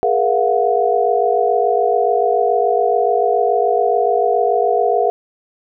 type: tone cluster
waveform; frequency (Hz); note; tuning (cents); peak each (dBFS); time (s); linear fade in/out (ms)
sine; 415.9 / 473.8 / 681 / 728; G#4 / A#4 / F5 / F#5; +2 / +28 / -44 / -28; -18; 0.03-5.1; 0
effects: none